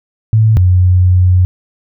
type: tone pair in turn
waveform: sine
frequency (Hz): 110 / 90.96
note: A2 / F#2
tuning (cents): 0 / -29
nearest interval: minor third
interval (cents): 329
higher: first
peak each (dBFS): -5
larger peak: neither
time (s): 0.33-0.57 / 0.57-1.45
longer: second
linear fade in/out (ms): 0
effects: none